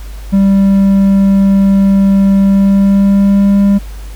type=tone with pitch glide; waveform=triangle; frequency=196 to 199.66 Hz; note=G3 to G3; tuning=0 to +32 cents; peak=-3 dBFS; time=0.32-3.79 s; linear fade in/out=20 ms; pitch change=+32 cents; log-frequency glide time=2.41-3.62 s; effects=added 50 Hz sine -23 dBFS peak until 4.15 s + pink hiss -38 dBFS RMS until 4.15 s